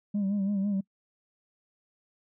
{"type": "tone with vibrato", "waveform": "sine", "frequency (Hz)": 199.5, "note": "G3", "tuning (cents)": 31, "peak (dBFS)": -23, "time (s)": [0.14, 0.81], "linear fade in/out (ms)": 10, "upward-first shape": "sine", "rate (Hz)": 6, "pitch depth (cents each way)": 65, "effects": ["noise-tail reverb RT60 0.1 s tail -26 dB re dry", "tanh soft clip ceiling -24 dBFS"]}